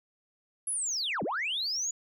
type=linear two-way sweep; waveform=sine; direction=down then up; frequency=11070 to 144.9 to 6960 Hz; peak=-28 dBFS; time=0.67-1.91 s; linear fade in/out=5 ms; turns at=1.23 s; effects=tanh soft clip ceiling -25 dBFS